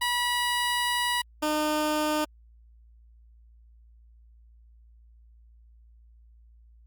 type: tone pair in turn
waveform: 15% pulse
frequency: 971 / 304.3 Hz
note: B5 / D#4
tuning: -30 / -38 cents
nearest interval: octave + minor sixth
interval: 2008 cents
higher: first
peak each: -18 dBFS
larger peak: neither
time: 0.01-1.22 / 1.42-2.25 s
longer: first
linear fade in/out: 10 ms
effects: added 57 Hz sine -52 dBFS peak until 6.86 s + Opus 48 kbps